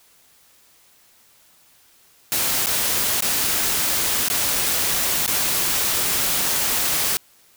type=noise with dropouts; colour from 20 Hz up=white; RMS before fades=-21 dBFS; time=2.32-7.17 s; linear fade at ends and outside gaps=0 ms; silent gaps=2.66-2.669 / 3.206-3.223 / 4.285-4.3 / 5.263-5.278 s; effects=white hiss -55 dBFS RMS until 7.56 s